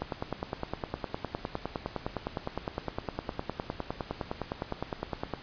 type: click train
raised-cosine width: 1 ms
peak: -17 dBFS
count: 53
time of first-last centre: 0.02-5.337 s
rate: 9.78 Hz
effects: pink hiss -47 dBFS RMS until 5.42 s + resampled to 11025 Hz